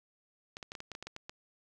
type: clicks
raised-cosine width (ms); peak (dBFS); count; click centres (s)
0.2; -25; 11; 0.569 / 0.628 / 0.719 / 0.752 / 0.804 / 0.917 / 0.951 / 1.026 / 1.07 / 1.164 / 1.295
effects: none